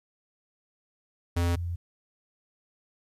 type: tone pair in turn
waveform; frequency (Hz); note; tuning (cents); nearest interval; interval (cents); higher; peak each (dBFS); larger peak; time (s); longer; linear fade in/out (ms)
square / sine; 86.3 / 86.3; F2 / F2; -20 / -20; unison; 0; neither; -24 / -29; first; 1.36-1.56 / 1.56-1.76; neither; 10
effects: resampled to 32000 Hz + 11-bit